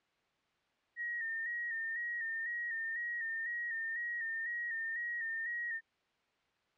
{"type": "tone with vibrato", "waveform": "sine", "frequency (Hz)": 1855, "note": "A#6", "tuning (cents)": -9, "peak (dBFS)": -35, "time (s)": [0.96, 5.81], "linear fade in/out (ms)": 50, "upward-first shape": "square", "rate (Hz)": 2, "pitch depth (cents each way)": 39, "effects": ["white hiss -75 dBFS RMS until 6.77 s", "low-pass 3000 Hz 12 dB/octave"]}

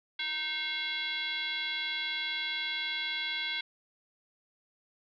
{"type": "tone with frequency modulation", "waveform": "sine", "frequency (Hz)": 2759, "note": "F7", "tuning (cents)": -22, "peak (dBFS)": -31, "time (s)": [0.19, 3.61], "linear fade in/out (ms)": 5, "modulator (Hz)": 605, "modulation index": 2, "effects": []}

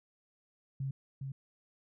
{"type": "tone with echo", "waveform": "sine", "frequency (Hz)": 135.6, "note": "C#3", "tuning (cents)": -38, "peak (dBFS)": -33, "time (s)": [0.8, 0.91], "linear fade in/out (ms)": 5, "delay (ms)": 410, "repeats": 1, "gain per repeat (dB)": -4, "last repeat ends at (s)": 1.32, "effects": []}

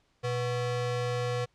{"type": "ring-modulated tone", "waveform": "square", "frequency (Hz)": 306.8, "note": "D#4", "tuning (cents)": -24, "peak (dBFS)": -26, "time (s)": [0.23, 1.46], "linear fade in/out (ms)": 20, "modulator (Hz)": 185, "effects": ["pink hiss -70 dBFS RMS until 1.54 s", "low-pass 6000 Hz 12 dB/octave"]}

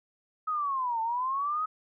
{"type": "linear two-way sweep", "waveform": "sine", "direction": "down then up", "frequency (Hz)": [1278, 886, 1278], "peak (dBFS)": -27, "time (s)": [0.47, 1.66], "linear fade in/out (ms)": 10, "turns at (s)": 1.01, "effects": []}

